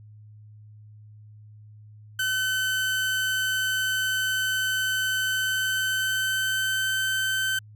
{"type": "tone with pitch glide", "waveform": "30% pulse", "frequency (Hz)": [1524, 1539], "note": ["G6", "G6"], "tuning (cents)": [-49, -32], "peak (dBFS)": -21, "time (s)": [2.19, 7.59], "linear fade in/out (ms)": 5, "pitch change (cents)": 17, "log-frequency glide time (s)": [5.22, 6.96], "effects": ["added 106 Hz sine -45 dBFS peak until 7.75 s"]}